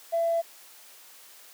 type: tone with tanh clipping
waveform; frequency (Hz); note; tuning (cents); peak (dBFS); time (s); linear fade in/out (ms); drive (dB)
triangle; 670; E5; +28; -22; 0.12-0.42; 20; 4
effects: white hiss -51 dBFS RMS until 1.53 s + high-pass 400 Hz 12 dB/octave